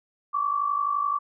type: tone pair together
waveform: sine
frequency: 1108 / 1159.7 Hz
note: C#6 / D6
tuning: -1 / -22 cents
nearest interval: minor second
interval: 79 cents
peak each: -28 / -24 dBFS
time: 0.33-1.19 s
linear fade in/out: 20 ms
effects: none